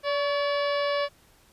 harmonic tone with a mistuned harmonic, 575 Hz, D5, 37 cents flat, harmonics 1 / 2 / 3 / 4 / 5 / 6 / 7 / 8 / 9, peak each -25 / -31 / -35 / -37 / -39 / -41 / -42 / -43 / -44 dBFS, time 0.03-1.09 s, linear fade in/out 50 ms, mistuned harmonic 2, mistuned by -43 cents, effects pink hiss -59 dBFS RMS until 1.52 s + resampled to 32000 Hz

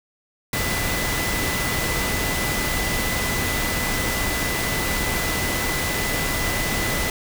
sine tone in noise, 2000 Hz, B6, 21 cents sharp, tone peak -28 dBFS, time 0.53-7.1 s, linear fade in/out 2 ms, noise pink, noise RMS -24 dBFS, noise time 0.53-7.1 s, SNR -7 dB, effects none

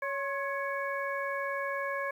harmonic tone with a mistuned harmonic, 558 Hz, C#5, 11 cents sharp, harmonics 1 / 2 / 3 / 4, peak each -35 / -36 / -36 / -41 dBFS, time 0.02-2.11 s, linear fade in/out 5 ms, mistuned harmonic 2, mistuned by -60 cents, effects 10-bit

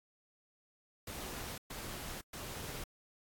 pink noise bursts, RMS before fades -44 dBFS, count 3, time 1.07-2.84 s, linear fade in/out 5 ms, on 510 ms, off 120 ms, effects AAC 64 kbps

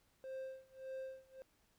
triangle tone with tremolo, 527 Hz, C5, 12 cents sharp, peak -40 dBFS, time 0.24-1.42 s, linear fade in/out 0 ms, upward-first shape sine, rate 1.7 Hz, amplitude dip 95%, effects pink hiss -75 dBFS RMS until 1.78 s

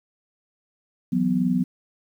sine chord, E suspended second, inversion none, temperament equal with one note detuned, 164.81 / 185 / 248.4 Hz, E3 / F#3 / B3, 0 / 0 / +10 cents, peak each -28 / -22 / -22 dBFS, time 1.12-1.64 s, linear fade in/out 10 ms, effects 9-bit

